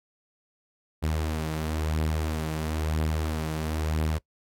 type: beating tone pair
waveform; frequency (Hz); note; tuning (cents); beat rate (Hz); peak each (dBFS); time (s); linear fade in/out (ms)
sawtooth; 78 / 79; D#2 / D#2; +5 / +27; 1; -23 / -29; 1.02-4.19; 20
effects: noise-tail reverb RT60 0.1 s tail -25 dB re dry + AAC 64 kbps